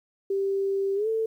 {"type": "tone with pitch glide", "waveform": "sine", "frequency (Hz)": [392, 445.1], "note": ["G4", "A4"], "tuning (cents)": [0, 20], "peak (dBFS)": -23, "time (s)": [0.3, 1.26], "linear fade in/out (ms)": 5, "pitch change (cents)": 220, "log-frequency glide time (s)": [0.95, 1.08], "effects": ["10-bit"]}